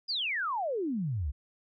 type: exponential sweep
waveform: sine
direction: down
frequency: 5060 to 62.1 Hz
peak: -29 dBFS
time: 0.08-1.32 s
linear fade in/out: 20 ms
effects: none